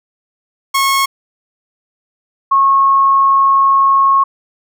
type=tone pair in turn; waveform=sawtooth / sine; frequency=1092 / 1092 Hz; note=C#6 / C#6; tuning=-26 / -26 cents; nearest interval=unison; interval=0 cents; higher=neither; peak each=-7 dBFS; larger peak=neither; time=0.74-1.06 / 2.51-4.24 s; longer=second; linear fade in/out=10 ms; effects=none